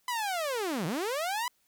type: linear two-way sweep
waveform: sawtooth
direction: down then up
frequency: 1012 to 146.1 to 1012 Hz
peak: -26 dBFS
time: 0.08-1.48 s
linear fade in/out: 2 ms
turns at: 0.86 s
effects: white hiss -71 dBFS RMS until 1.67 s